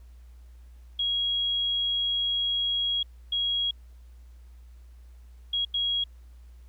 sine tone bursts at uneven times, 3300 Hz, G#7, 12 cents flat, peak -24 dBFS, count 4, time 0.99-3.03 / 3.32-3.71 / 5.53-5.65 / 5.74-6.04 s, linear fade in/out 5 ms, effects added 60 Hz sine -46 dBFS peak until 6.68 s + pink hiss -67 dBFS RMS until 6.68 s

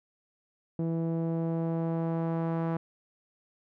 sawtooth tone with low-pass filter sweep, 164.81 Hz, E3, in tune, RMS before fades -30 dBFS, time 0.79-2.77 s, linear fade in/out 2 ms, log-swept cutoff 440 to 1100 Hz, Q 1.1, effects none

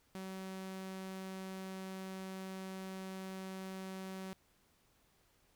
sawtooth tone, 189.6 Hz, F#3, 43 cents sharp, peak -39 dBFS, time 0.15-4.33 s, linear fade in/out 0 ms, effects pink hiss -72 dBFS RMS until 5.55 s

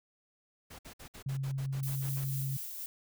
pink noise bursts, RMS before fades -49 dBFS, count 11, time 0.7-2.249 s, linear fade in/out 10 ms, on 89 ms, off 57 ms
sine tone, 135.5 Hz, C#3, 39 cents flat, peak -32 dBFS, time 1.26-2.57 s, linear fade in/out 5 ms
violet noise with tremolo, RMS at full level -40 dBFS, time 1.83-2.86 s, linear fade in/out 0 ms, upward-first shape sine, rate 4.2 Hz, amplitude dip 30%
effects none

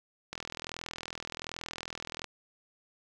click train, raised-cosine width 0.2 ms, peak -20 dBFS, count 80, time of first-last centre 0.33-2.243 s, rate 41.3 Hz, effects none

